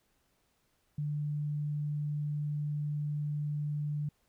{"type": "tone", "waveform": "sine", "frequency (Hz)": 148, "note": "D3", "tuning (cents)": 14, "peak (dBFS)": -31, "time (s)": [0.98, 4.09], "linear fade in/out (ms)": 5, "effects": ["pink hiss -74 dBFS RMS until 4.28 s"]}